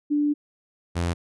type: tone pair in turn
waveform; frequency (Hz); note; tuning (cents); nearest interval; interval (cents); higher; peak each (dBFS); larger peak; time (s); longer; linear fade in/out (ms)
sine / sawtooth; 293.7 / 86.09; D4 / F2; 0 / -24; octave + major sixth; 2124; first; -19; neither; 0.1-0.34 / 0.95-1.14; first; 20
effects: resampled to 24000 Hz